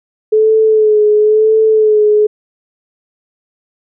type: tone with vibrato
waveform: sine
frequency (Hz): 430.3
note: A4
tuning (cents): -39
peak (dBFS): -6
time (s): 0.32-2.27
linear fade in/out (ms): 10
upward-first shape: sine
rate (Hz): 0.98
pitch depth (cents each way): 36
effects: none